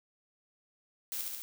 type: noise with echo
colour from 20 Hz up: blue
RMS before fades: -37 dBFS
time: 1.12-1.21 s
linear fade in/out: 0 ms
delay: 70 ms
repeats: 3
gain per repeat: -2 dB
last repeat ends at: 1.42 s
effects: none